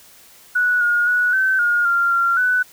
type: tone with pitch steps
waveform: sine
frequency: 1472 / 1431 / 1468 / 1537 / 1427 / 1389 / 1380 / 1494 Hz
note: F#6 / F6 / F#6 / G6 / F6 / F6 / F6 / F#6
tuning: -9 / +42 / -14 / -35 / +37 / -10 / -21 / +16 cents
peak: -14 dBFS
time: 0.55-2.63 s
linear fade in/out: 10 ms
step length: 260 ms
effects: white hiss -47 dBFS RMS until 2.72 s